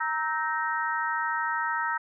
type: harmonic tone with a mistuned harmonic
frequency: 311.1 Hz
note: D#4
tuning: in tune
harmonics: 3 / 4 / 5 / 6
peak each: -30 / -31 / -32 / -33 dBFS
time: 0-1.98 s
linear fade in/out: 10 ms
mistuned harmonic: 4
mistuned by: +79 cents
effects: none